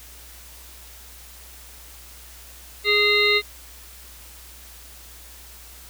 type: harmonic tone with a mistuned harmonic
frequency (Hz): 415.3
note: G#4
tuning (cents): 0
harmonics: 1 / 3 / 5 / 7 / 9 / 10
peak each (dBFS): -22 / -30 / -19 / -28 / -23 / -25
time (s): 2.84-3.42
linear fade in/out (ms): 50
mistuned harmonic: 7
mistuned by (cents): -82
effects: added 60 Hz sine -46 dBFS peak until 5.89 s + white hiss -45 dBFS RMS until 5.89 s